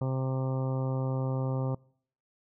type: harmonic tone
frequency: 131.5 Hz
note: C3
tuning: 9 cents sharp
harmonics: 1 / 2 / 3 / 4 / 5 / 6 / 7 / 8 / 9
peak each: -28 / -37 / -41 / -38 / -46 / -46 / -46 / -50 / -48 dBFS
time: 0.01-1.75 s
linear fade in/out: 5 ms
effects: noise-tail reverb RT60 0.6 s tail -26 dB re dry